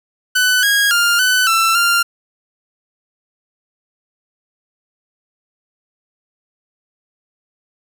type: tone with pitch steps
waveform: sawtooth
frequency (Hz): 1499 / 1641 / 1403 / 1503 / 1337 / 1392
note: F#6 / G#6 / F6 / F#6 / E6 / F6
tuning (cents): +22 / -21 / +8 / +27 / +24 / -6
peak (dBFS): -8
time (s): 0.35-2.03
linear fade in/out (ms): 10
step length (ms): 280
effects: none